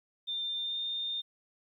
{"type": "tone with pitch glide", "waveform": "sine", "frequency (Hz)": [3596, 3629], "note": ["A7", "A#7"], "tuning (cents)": [37, -47], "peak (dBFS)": -32, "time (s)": [0.27, 1.22], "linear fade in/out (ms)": 20, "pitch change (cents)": 16, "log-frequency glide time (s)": [0.58, 0.78], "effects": ["12-bit"]}